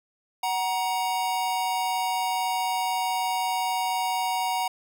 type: tone pair together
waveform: square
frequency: 746 / 944.2 Hz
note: F#5 / A#5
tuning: +14 / +22 cents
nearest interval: major third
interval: 408 cents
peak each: -28 dBFS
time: 0.43-4.68 s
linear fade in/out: 5 ms
effects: none